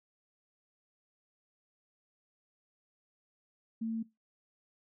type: tone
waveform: sine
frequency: 225.3 Hz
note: A3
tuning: 41 cents sharp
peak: -32 dBFS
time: 3.81-4.03 s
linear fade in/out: 10 ms
effects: noise-tail reverb RT60 0.2 s tail -20 dB re dry